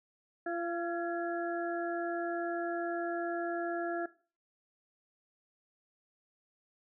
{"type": "harmonic tone with a mistuned harmonic", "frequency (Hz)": 342.4, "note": "F4", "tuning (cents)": -34, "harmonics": [1, 2, 4, 5], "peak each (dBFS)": [-36, -37, -43, -41], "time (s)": [0.46, 4.06], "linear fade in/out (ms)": 5, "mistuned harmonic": 5, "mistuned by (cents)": -35, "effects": ["noise-tail reverb RT60 0.4 s tail -18 dB re dry"]}